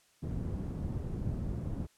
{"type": "low-pass noise", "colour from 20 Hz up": "white", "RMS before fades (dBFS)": -36, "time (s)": [0.22, 1.87], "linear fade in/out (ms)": 20, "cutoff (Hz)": 160, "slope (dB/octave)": 12, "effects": ["white hiss -67 dBFS RMS until 1.97 s", "low-pass 10000 Hz 12 dB/octave"]}